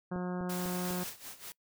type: harmonic tone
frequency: 180 Hz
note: F#3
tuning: 47 cents flat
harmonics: 1 / 2 / 3 / 4 / 5 / 6 / 7 / 8 / 9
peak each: -34 / -40 / -44 / -46 / -48 / -50 / -51 / -52 / -53 dBFS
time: 0.11-1.04 s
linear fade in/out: 10 ms
type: click train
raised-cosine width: 2 ms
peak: -29 dBFS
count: 4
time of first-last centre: 0.16-0.908 s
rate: 4.01 Hz
type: noise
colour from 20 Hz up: white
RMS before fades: -42 dBFS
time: 0.49-1.1 s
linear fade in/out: 10 ms
type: noise with tremolo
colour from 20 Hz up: white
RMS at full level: -44 dBFS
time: 0.84-1.52 s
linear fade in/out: 0 ms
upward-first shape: sine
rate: 5.1 Hz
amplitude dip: 80%
effects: noise-tail reverb RT60 0.1 s tail -23 dB re dry